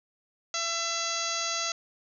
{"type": "harmonic tone with a mistuned harmonic", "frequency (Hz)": 671, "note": "E5", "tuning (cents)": 31, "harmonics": [1, 2, 3, 4, 5, 6, 7, 8, 9, 10], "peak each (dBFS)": [-39, -35, -39, -39, -38, -37, -37, -41, -37, -36], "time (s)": [0.54, 1.72], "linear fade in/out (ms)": 2, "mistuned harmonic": 10, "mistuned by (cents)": -29, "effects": []}